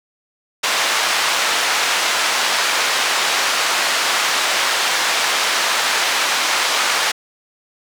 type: band-pass noise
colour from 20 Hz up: pink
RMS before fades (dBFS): -18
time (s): 0.63-7.12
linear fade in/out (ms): 10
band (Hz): 920 to 6400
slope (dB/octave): 12
effects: none